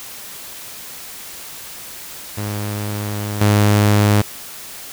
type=tone with level steps; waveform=sawtooth; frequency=103.83 Hz; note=G#2; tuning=in tune; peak=-18 / -7 dBFS; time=2.37-4.22 s; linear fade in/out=10 ms; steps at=3.41 s; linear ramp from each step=5 ms; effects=white hiss -34 dBFS RMS until 4.92 s

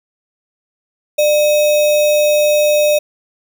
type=tone with sample-and-hold; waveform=sine; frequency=598 Hz; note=D5; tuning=31 cents sharp; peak=-9 dBFS; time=1.18-2.99 s; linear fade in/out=10 ms; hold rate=3150 Hz; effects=none

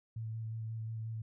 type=tone with vibrato; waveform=sine; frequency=111.8 Hz; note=A2; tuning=28 cents sharp; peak=-37 dBFS; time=0.16-1.22 s; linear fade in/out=5 ms; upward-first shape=square; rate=5.6 Hz; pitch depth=15 cents each way; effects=none

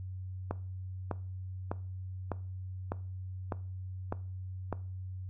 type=click train; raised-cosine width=1 ms; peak=-19 dBFS; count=8; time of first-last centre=0.51-4.727 s; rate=1.66 Hz; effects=noise-tail reverb RT60 0.4 s tail -18 dB re dry + added 93 Hz sine -38 dBFS peak until 5.29 s

